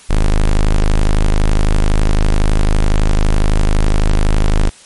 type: tone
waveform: 45% pulse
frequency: 25.96 Hz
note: G#0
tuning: in tune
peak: -8 dBFS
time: 0.09-4.7 s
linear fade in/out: 20 ms
effects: white hiss -41 dBFS RMS until 4.85 s + MP3 48 kbps